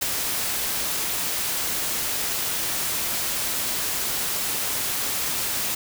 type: noise with ADSR envelope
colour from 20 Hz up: white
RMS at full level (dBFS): -22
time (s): 0.01-5.75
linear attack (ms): 16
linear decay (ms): 8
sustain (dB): -4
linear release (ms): 6
effects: none